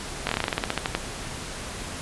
slowing click train, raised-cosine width 0.3 ms, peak -7 dBFS, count 15, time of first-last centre 0.27-0.95 s, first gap 21 ms, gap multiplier 1.12, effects pink hiss -35 dBFS RMS until 2.01 s + resampled to 24000 Hz

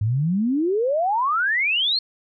sine exponential sweep, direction up, 100 to 4374 Hz, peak -18 dBFS, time 0.01-1.99 s, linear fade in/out 5 ms, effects none

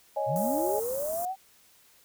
sine chord, C# suspended second, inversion none, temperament just, 554.4 / 623.7 / 831.5 Hz, C#5 / D#5 / G#5, 0 / +4 / +2 cents, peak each -31 dBFS, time 0.16-0.8 s, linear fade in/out 10 ms
sine linear sweep, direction up, 110 to 784 Hz, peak -29 dBFS, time 0.26-1.36 s, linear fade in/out 50 ms
white band-stop noise, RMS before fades -38 dBFS, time 0.36-1.25 s, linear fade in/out 0 ms, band 1100 to 7100 Hz, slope 24 dB/octave
effects white hiss -60 dBFS RMS until 2.04 s

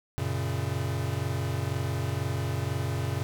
square chord, F# major, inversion none, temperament equal, 92.5 / 116.54 / 138.59 Hz, F#2 / A#2 / C#3, 0 / 0 / 0 cents, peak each -33 dBFS, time 0.18-3.23 s, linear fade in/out 0 ms, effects none

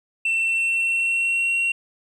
sine tone with pitch glide, 2688 to 2738 Hz, E7 to F7, +33 to -35 cents, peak -16 dBFS, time 0.25-1.72 s, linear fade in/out 5 ms, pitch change +32 cents, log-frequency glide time 0.36-1.56 s, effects tanh soft clip ceiling -18 dBFS + 9-bit

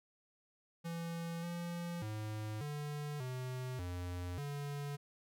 square tone with pitch steps, 167.9 / 172 / 107.5 / 147.4 / 127.6 / 89 / 143.5 Hz, E3 / F3 / A2 / D3 / C3 / F2 / D3, +32 / -26 / -40 / +7 / -43 / +33 / -40 cents, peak -40 dBFS, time 0.84-4.97 s, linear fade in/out 20 ms, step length 590 ms, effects none

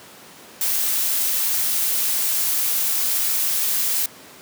blue noise, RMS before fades -21 dBFS, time 0.61-4.06 s, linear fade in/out 2 ms, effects pink hiss -43 dBFS RMS until 4.41 s + high-pass 200 Hz 12 dB/octave

